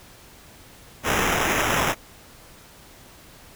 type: noise with sample-and-hold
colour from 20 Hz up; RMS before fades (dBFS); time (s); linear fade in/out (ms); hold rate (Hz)
violet; -22; 1.03-1.95; 50; 4410
effects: pink hiss -48 dBFS RMS until 3.55 s